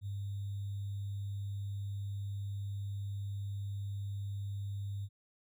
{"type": "tone with sample-and-hold", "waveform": "sine", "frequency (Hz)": 100, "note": "G2", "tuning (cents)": 35, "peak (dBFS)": -36, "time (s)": [0.01, 5.09], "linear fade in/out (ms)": 50, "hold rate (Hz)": 3675, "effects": []}